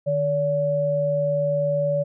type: tone pair together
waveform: sine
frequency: 151.5 / 572 Hz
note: D#3 / D5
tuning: -46 / -46 cents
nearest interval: octave + major seventh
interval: 2300 cents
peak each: -26 / -20 dBFS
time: 0.06-2.04 s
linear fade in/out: 20 ms
effects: none